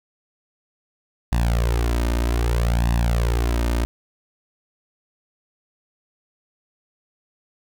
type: tone with flanger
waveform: sawtooth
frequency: 58.27 Hz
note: A#1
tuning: in tune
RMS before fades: -20 dBFS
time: 1.32-3.85 s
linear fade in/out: 0 ms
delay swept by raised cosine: 1.1 to 3.3 ms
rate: 0.63 Hz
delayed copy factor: +0.85
effects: none